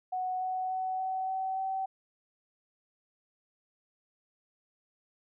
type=tone with pitch steps; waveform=sine; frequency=740 / 745.1 / 750.3 / 755.5 / 760.8 / 766.1 Hz; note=F#5 / F#5 / F#5 / F#5 / F#5 / G5; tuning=0 / +12 / +24 / +36 / +48 / -40 cents; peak=-30 dBFS; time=0.12-1.86 s; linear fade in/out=10 ms; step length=290 ms; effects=none